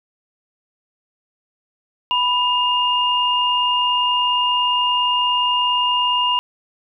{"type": "tone pair together", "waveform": "sine", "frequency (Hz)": [987.8, 2825], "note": ["B5", "F7"], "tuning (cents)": [0, 19], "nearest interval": "octave + tritone", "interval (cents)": 1819, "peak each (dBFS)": -18, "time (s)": [2.11, 6.39], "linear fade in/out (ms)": 0, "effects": ["9-bit"]}